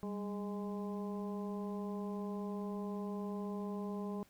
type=harmonic tone with a mistuned harmonic; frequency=206.6 Hz; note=G#3; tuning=9 cents flat; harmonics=1 / 2 / 3 / 4 / 5; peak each=-39 / -44 / -51 / -52 / -51 dBFS; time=0.03-4.23 s; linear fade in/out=0 ms; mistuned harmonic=1; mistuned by=-73 cents; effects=pink hiss -67 dBFS RMS until 4.29 s